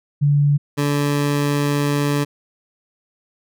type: tone pair in turn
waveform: sine / 20% pulse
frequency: 144.4 / 144.4 Hz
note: D3 / D3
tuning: -29 / -29 cents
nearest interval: unison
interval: 0 cents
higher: neither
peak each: -12 dBFS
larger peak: neither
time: 0.21-0.58 / 0.77-2.25 s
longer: second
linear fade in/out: 20 ms
effects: none